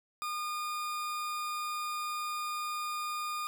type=tone; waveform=40% pulse; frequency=1217 Hz; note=D#6; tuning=39 cents flat; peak=-33 dBFS; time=0.22-3.47 s; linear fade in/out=0 ms; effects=none